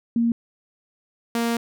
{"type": "tone pair in turn", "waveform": ["sine", "sawtooth"], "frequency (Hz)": [233.1, 233.1], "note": ["A#3", "A#3"], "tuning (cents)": [0, 0], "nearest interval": "unison", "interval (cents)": 0, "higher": "neither", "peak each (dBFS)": -17, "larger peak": "neither", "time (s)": [[0.16, 0.32], [1.35, 1.57]], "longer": "second", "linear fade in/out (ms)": 2, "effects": []}